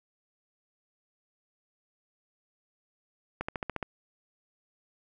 accelerating click train, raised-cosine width 0.5 ms, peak -17 dBFS, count 7, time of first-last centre 3.41-3.828 s, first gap 75 ms, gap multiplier 0.97, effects none

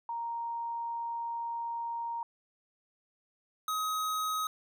sine / square tone pair in turn, 932.3 / 1265.1 Hz, A#5 / D#6, 0 / +28 cents, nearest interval perfect fourth, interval 528 cents, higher second, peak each -33 / -31 dBFS, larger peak second, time 0.09-2.23 / 3.68-4.47 s, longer first, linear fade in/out 2 ms, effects none

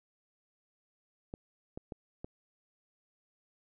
clicks, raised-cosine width 2 ms, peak -27 dBFS, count 4, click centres 1.339 / 1.775 / 1.922 / 2.245 s, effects none

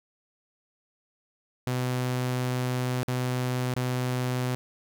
sawtooth tone with dropouts, 126.1 Hz, B2, 36 cents sharp, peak -22 dBFS, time 1.67-4.55 s, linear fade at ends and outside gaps 0 ms, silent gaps 3.031-3.081 / 3.739-3.764 s, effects none

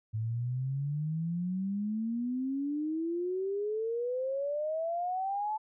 sine exponential sweep, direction up, 107.8 to 874 Hz, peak -30 dBFS, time 0.13-5.58 s, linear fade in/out 20 ms, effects none

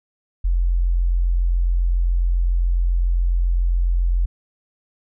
sine tone, 43.65 Hz, F1, in tune, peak -15 dBFS, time 0.44-4.26 s, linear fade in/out 10 ms, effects none

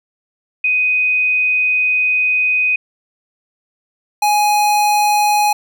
sine / square tone pair in turn, 2500 / 834.3 Hz, D#7 / G#5, +8 / +8 cents, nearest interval octave + perfect fifth, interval 1900 cents, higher first, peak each -12 dBFS, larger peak neither, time 0.64-2.76 / 4.22-5.53 s, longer first, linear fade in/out 5 ms, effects none

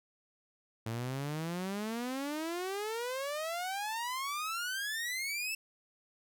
sawtooth exponential sweep, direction up, 110 to 2672 Hz, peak -31 dBFS, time 0.86-5.55 s, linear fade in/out 5 ms, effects none

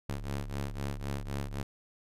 sawtooth ring-modulated tone, 69.9 Hz, C#2, 15 cents sharp, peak -27 dBFS, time 0.09-1.63 s, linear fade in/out 5 ms, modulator 36.9 Hz, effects resampled to 32000 Hz

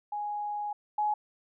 sine tone pair in turn, 830.6 / 841.2 Hz, G#5 / G#5, 0 / +22 cents, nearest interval unison, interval 22 cents, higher second, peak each -31 / -25 dBFS, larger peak second, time 0.12-0.73 / 0.98-1.14 s, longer first, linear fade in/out 5 ms, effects none

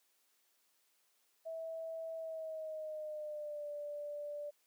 sine tone with pitch glide, 651 to 586.7 Hz, E5 to D5, -22 to -2 cents, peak -40 dBFS, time 1.45-4.51 s, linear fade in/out 20 ms, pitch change -180 cents, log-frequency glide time 2.16-3.69 s, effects white hiss -75 dBFS RMS until 4.66 s + high-pass 300 Hz 12 dB/octave

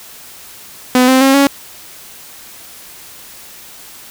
sawtooth tone with pitch steps, 252.1 / 260.7 / 269.6 / 278.8 Hz, B3 / C4 / C#4 / C#4, +36 / -6 / -48 / +10 cents, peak -3 dBFS, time 0.95-1.47 s, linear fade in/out 2 ms, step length 130 ms, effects white hiss -36 dBFS RMS until 4.1 s

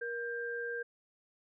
sine tone pair together, 472.6 / 1589.6 Hz, A#4 / G6, +24 / +24 cents, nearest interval octave + major sixth, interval 2100 cents, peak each -38 / -38 dBFS, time 0.01-0.83 s, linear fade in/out 10 ms, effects none

